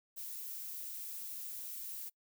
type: noise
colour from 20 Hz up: violet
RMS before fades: -44 dBFS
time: 0.16-2.1 s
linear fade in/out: 20 ms
effects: noise-tail reverb RT60 0.1 s tail -24 dB re dry